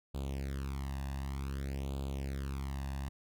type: tone with flanger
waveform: sawtooth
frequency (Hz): 68.2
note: C#2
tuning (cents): -28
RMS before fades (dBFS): -38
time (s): 0.14-3.09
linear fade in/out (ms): 10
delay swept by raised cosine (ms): 0.26 to 1.12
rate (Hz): 0.54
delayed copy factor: +0.85
effects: none